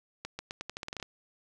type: accelerating click train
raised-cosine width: 0.2 ms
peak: -20 dBFS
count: 12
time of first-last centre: 0.25-1.027 s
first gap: 140 ms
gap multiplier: 0.85
effects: none